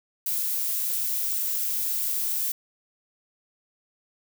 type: noise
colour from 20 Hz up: violet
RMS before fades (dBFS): -27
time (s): 0.26-2.52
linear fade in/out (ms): 5
effects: none